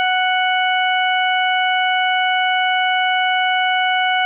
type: harmonic tone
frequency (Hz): 740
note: F#5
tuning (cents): 0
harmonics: 1 / 2 / 3 / 4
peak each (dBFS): -17 / -20 / -22 / -23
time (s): 0-4.25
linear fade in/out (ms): 0
effects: none